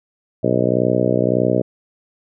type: harmonic tone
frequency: 61.74 Hz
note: B1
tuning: in tune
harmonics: 2 / 3 / 4 / 5 / 6 / 7 / 8 / 9 / 10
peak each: -23 / -23 / -23 / -23 / -23 / -23 / -23 / -23 / -23 dBFS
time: 0.43-1.62 s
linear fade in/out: 10 ms
effects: none